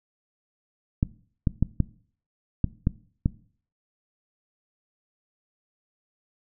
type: clicks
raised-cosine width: 5 ms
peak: -8 dBFS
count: 7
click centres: 1.029 / 1.472 / 1.626 / 1.803 / 2.643 / 2.871 / 3.259 s
effects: noise-tail reverb RT60 0.5 s tail -20 dB re dry